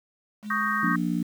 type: tone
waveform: sine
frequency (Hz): 210.3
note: G#3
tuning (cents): +22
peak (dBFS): -32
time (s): 0.42-0.95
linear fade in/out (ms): 50
type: chord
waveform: sine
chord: Eb dominant seventh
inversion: third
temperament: equal with one note detuned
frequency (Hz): 1115.2 / 1244.5 / 1568 / 1864.7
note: Db6 / Eb6 / G6 / Bb6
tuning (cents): +10 / 0 / 0 / 0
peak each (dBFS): -29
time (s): 0.5-0.96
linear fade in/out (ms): 5
type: harmonic tone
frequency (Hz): 58.9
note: A#1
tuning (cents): +19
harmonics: 3 / 4 / 5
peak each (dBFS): -27 / -28 / -29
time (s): 0.83-1.23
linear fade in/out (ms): 5
effects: 8-bit